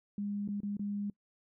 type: tone with dropouts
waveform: sine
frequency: 203.7 Hz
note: G#3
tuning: 33 cents flat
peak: -33 dBFS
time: 0.18-1.1 s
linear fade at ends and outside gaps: 2 ms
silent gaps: 0.477-0.487 / 0.604-0.632 / 0.769-0.794 s
effects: noise-tail reverb RT60 0.1 s tail -24 dB re dry